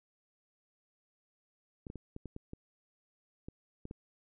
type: clicks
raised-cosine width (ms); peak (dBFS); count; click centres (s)
3; -30; 10; 1.868 / 1.901 / 1.957 / 2.164 / 2.257 / 2.364 / 2.534 / 3.485 / 3.854 / 3.911
effects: none